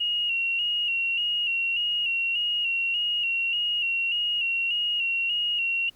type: tone with vibrato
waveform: sine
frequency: 2806 Hz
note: F7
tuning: 8 cents sharp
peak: -23 dBFS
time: 0-5.9 s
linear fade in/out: 10 ms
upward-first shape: square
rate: 1.7 Hz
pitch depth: 41 cents each way
effects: pink hiss -60 dBFS RMS until 5.95 s